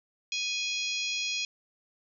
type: harmonic tone with a mistuned harmonic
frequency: 830.6 Hz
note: G#5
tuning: in tune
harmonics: 3 / 4 / 5 / 6 / 7 / 8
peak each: -33 / -35 / -37 / -39 / -40 / -41 dBFS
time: 0.32-1.45 s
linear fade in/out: 2 ms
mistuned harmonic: 7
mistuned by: -55 cents
effects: none